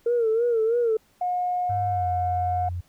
sine tone with vibrato, 460.3 Hz, A#4, 22 cents flat, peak -18 dBFS, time 0.06-0.97 s, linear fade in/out 5 ms, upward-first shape sine, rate 3.1 Hz, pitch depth 86 cents each way
sine tone, 720 Hz, F#5, 47 cents flat, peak -22 dBFS, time 1.21-2.69 s, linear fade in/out 5 ms
sine tone with pitch glide, 99.6 to 88.22 Hz, G2 to F2, +28 to +18 cents, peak -27 dBFS, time 1.69-2.81 s, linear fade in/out 10 ms, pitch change -210 cents, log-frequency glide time 1.89-2.07 s
effects tanh soft clip ceiling -15 dBFS + pink hiss -62 dBFS RMS until 2.88 s

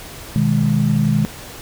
sine chord, G# minor, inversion first, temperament just, 124.59 / 155.74 / 207.7 Hz, B2 / D#3 / G#3, +16 / +2 / 0 cents, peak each -19 / -17 / -17 dBFS, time 0.36-1.25 s, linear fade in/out 0 ms, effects pink hiss -35 dBFS RMS until 1.61 s

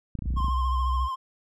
clicks, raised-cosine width 5 ms, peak -21 dBFS, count 10, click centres 0.153 / 0.19 / 0.223 / 0.258 / 0.305 / 0.339 / 0.369 / 0.404 / 0.445 / 0.484 s
sine tone with pitch glide, 61.6 to 63.44 Hz, B1 to B1, -4 to +47 cents, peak -23 dBFS, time 0.23-1.09 s, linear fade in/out 50 ms, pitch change +51 cents, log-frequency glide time 0.37-0.43 s
triangle tone with vibrato, 1057 Hz, C6, 17 cents sharp, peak -26 dBFS, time 0.36-1.16 s, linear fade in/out 20 ms, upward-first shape sine, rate 14 Hz, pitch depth 40 cents each way
effects none

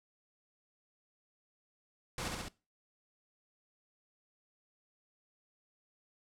pink noise with echo, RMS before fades -38 dBFS, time 2.18-2.28 s, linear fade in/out 2 ms, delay 68 ms, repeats 3, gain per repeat -2 dB, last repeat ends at 2.484 s, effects noise-tail reverb RT60 0.3 s tail -21 dB re dry + low-pass 9000 Hz 12 dB/octave

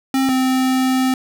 square tone pair in turn, 266.3 / 259.5 Hz, C4 / C4, +31 / -14 cents, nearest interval unison, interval 45 cents, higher first, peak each -15 dBFS, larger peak neither, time 0.14-0.29 / 0.29-1.14 s, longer second, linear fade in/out 2 ms, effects none

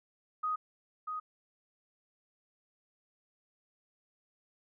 sine tone with echo, 1249 Hz, D#6, 6 cents sharp, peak -30 dBFS, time 0.43-0.56 s, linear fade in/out 10 ms, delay 640 ms, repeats 1, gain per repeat -5 dB, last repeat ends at 1.2 s, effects none

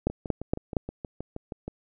two click trains, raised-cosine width 2 ms, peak -21 / -10 dBFS, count 11 / 4, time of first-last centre 0.1-1.68 / 0.07-0.768 s, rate 6.33 / 4.3 Hz, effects none

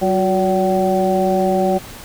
harmonic tone with a mistuned harmonic, 190 Hz, F#3, 46 cents sharp, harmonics 1 / 2 / 3 / 4, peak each -19 / -19 / -19 / -19 dBFS, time 0.01-1.79 s, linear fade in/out 20 ms, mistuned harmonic 2, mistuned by -67 cents, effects pink hiss -36 dBFS RMS until 2.04 s

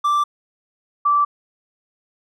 triangle / sine tone pair in turn, 1173 / 1164.2 Hz, D6 / D6, -2 / -15 cents, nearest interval unison, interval 13 cents, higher first, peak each -13 dBFS, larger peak neither, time 0.04-0.24 / 1.05-1.25 s, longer neither, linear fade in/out 10 ms, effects none

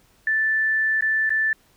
sine tone with dropouts, 1760 Hz, A6, in tune, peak -18 dBFS, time 0.27-1.53 s, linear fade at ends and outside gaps 2 ms, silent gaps 1.009-1.023 / 1.294-1.304 s, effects pink hiss -59 dBFS RMS until 1.76 s

